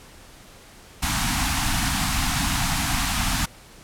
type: band-stop noise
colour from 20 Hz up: pink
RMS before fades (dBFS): -23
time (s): 1.02-3.46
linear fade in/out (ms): 10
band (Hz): 300 to 690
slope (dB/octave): 96
effects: pink hiss -47 dBFS RMS until 3.83 s + low-pass 12000 Hz 12 dB/octave